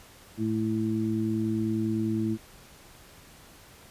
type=harmonic tone; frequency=110 Hz; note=A2; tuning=in tune; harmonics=1 / 2 / 3; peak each=-32 / -28 / -29 dBFS; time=0.37-2.38 s; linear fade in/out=50 ms; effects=pink hiss -52 dBFS RMS until 3.9 s + resampled to 32000 Hz